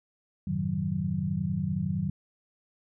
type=tone cluster; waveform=sine; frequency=91.7 / 107 / 133.4 / 155.7 / 186.4 Hz; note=F#2 / A2 / C3 / D#3 / F#3; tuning=-15 / -48 / +34 / +2 / +13 cents; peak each=-36 / -37 / -39 / -31 / -30 dBFS; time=0.47-2.1 s; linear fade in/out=5 ms; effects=none